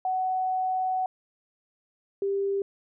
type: tone pair in turn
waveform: sine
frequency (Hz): 747 / 395.7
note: F#5 / G4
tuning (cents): +16 / +16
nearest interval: major seventh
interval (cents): 1100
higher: first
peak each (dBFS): -24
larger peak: neither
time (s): 0.05-1.06 / 2.22-2.62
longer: first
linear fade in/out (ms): 2
effects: none